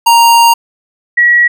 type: tone pair in turn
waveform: square / sine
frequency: 932.3 / 1920.3 Hz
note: A#5 / B6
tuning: 0 / -49 cents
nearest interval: octave + minor second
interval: 1251 cents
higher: second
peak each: -4 dBFS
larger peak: neither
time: 0.06-0.54 / 1.17-1.48 s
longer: first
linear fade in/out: 10 ms
effects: none